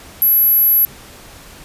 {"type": "tone", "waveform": "sine", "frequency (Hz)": 11660, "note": "F#9", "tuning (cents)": -26, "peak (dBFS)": -9, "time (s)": [0.22, 0.85], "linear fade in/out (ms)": 0, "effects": ["pink hiss -39 dBFS RMS until 1.64 s", "resampled to 32000 Hz"]}